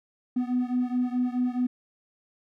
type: beating tone pair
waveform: triangle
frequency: 246.9 / 251.6 Hz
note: B3 / B3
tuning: 0 / +32 cents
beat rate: 4.7 Hz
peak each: -23 / -25 dBFS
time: 0.36-1.67 s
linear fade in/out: 10 ms
effects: tanh soft clip ceiling -18 dBFS